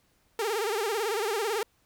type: tone with vibrato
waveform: sawtooth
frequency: 428.7 Hz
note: A4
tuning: 45 cents flat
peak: -23 dBFS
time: 0.39-1.63 s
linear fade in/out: 2 ms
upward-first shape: sine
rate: 18 Hz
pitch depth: 150 cents each way
effects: pink hiss -68 dBFS RMS until 1.85 s